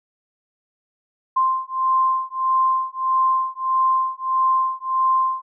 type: beating tone pair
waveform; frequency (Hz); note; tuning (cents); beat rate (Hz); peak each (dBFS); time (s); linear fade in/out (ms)
sine; 1046 / 1047.6; C6 / C6; -1 / +2; 1.6; -20; 1.36-5.42; 10
effects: none